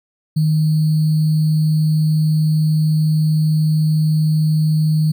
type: tone with sample-and-hold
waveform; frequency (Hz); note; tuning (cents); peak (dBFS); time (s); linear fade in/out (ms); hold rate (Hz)
sine; 155.56; D#3; 0; -12; 0.36-5.12; 10; 4410
effects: none